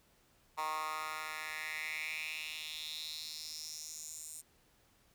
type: tone with high-pass filter sweep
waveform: 10% pulse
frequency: 155.56 Hz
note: D#3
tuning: in tune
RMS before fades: -42 dBFS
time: 0.57-4.42 s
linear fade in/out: 20 ms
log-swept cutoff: 1000 to 8300 Hz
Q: 4.3
effects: pink hiss -69 dBFS RMS until 5.14 s